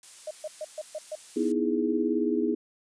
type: noise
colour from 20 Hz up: blue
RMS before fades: -45 dBFS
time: 0.03-1.52 s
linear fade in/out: 2 ms
type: tone bursts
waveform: sine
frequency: 617 Hz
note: D#5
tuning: 15 cents flat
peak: -31 dBFS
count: 6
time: 0.27-1.154 s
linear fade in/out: 5 ms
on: 39 ms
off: 130 ms
type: chord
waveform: sine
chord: E major seventh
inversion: second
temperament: equal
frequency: 246.9 / 311.1 / 329.6 / 415.3 Hz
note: B3 / D#4 / E4 / G#4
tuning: 0 / 0 / 0 / 0 cents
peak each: -29 dBFS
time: 1.36-2.55 s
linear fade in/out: 10 ms
effects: resampled to 22050 Hz